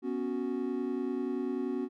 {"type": "chord", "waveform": "triangle", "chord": "B suspended second", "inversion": "none", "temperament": "equal", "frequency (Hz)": [246.9, 277.2, 370], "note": ["B3", "C#4", "F#4"], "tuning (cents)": [0, 0, 0], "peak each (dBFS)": -33, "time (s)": [0.02, 1.89], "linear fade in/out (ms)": 50, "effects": []}